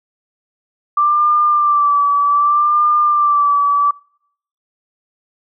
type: tone with vibrato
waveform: sine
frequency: 1174.7 Hz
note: D6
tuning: in tune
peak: -10 dBFS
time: 0.97-3.91 s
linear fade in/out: 5 ms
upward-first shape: sine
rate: 0.65 Hz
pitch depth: 41 cents each way
effects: noise-tail reverb RT60 0.7 s tail -26 dB re dry